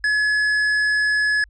triangle tone with hard clipping, 1700 Hz, G#6, 40 cents sharp, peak -18 dBFS, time 0.04-1.44 s, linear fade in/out 2 ms, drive 10 dB, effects added 50 Hz sine -46 dBFS peak until 1.49 s + resampled to 24000 Hz

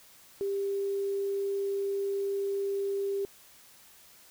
sine tone with quantisation, 396.3 Hz, G4, 19 cents sharp, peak -28 dBFS, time 0.41-3.25 s, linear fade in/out 0 ms, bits 9, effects white hiss -56 dBFS RMS until 4.3 s

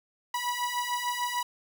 sawtooth beating tone pair, 973 / 979.7 Hz, B5 / B5, -26 / -14 cents, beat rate 6.7 Hz, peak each -28 dBFS, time 0.34-1.43 s, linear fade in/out 5 ms, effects none

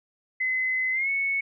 sine tone with pitch glide, 2037 to 2209 Hz, C7 to C#7, -47 to -7 cents, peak -23 dBFS, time 0.4-1.41 s, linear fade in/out 10 ms, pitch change +140 cents, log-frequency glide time 0.92-1.09 s, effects none

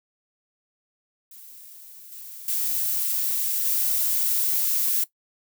violet noise with level steps, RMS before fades -45 / -40 / -25 / -23 dBFS, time 1.31-5.04 s, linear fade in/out 5 ms, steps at 2.12 / 2.48 / 3.65 s, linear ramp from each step 2 ms, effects noise-tail reverb RT60 0.1 s tail -17 dB re dry

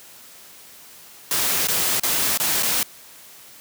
white noise with dropouts, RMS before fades -21 dBFS, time 1.31-2.83 s, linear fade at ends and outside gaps 2 ms, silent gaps 1.672-1.684 / 1.998-2.033 / 2.375-2.399 / 2.626-2.63 s, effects white hiss -45 dBFS RMS until 3.6 s + high-pass 80 Hz 12 dB/octave

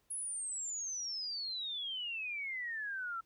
sine exponential sweep, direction down, 10660 to 1321 Hz, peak -37 dBFS, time 0.1-3.21 s, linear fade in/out 10 ms, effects pink hiss -75 dBFS RMS until 3.25 s

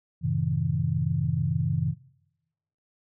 sine chord, F# diminished seventh, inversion none, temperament just, 92.5 / 111 / 133.2 / 159.84 Hz, F#2 / A2 / C3 / Eb3, 0 / +16 / +31 / +47 cents, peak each -31 / -32 / -27 / -27 dBFS, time 0.21-1.95 s, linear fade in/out 50 ms, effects noise-tail reverb RT60 1.0 s tail -23 dB re dry

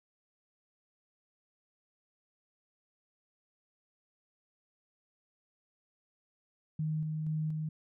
sine tone with tremolo, 155.56 Hz, D#3, in tune, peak -30 dBFS, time 6.79-7.69 s, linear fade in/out 5 ms, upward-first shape square, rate 2.1 Hz, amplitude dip 25%, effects none

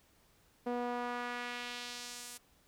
sawtooth tone with band-pass filter sweep, 243 Hz, B3, 28 cents flat, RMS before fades -40 dBFS, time 0.66-2.38 s, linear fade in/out 10 ms, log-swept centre 520 to 10000 Hz, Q 1.1, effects pink hiss -68 dBFS RMS until 2.67 s

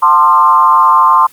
sine tone with frequency modulation, 1049 Hz, C6, 4 cents sharp, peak -4 dBFS, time 0.02-1.27 s, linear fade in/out 10 ms, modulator 153 Hz, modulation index 0.97, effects white hiss -42 dBFS RMS until 1.32 s + Opus 24 kbps

